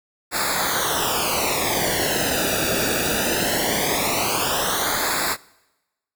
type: noise with flanger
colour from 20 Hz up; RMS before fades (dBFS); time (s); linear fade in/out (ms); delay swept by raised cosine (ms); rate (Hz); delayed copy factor
pink; -22; 0.31-5.37; 50; 0.33 to 0.96; 0.2; -0.9
effects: noise-tail reverb RT60 1.0 s tail -23 dB re dry